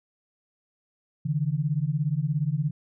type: beating tone pair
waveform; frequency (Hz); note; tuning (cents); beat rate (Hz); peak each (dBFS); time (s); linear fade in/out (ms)
sine; 140.9 / 157.9; C#3 / D#3; +29 / +26; 17; -26; 1.25-2.71; 10
effects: none